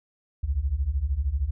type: beating tone pair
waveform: sine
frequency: 61.3 / 74.3 Hz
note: B1 / D2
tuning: -12 / +21 cents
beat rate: 13 Hz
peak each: -27 / -25 dBFS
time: 0.43-1.51 s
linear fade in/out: 10 ms
effects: none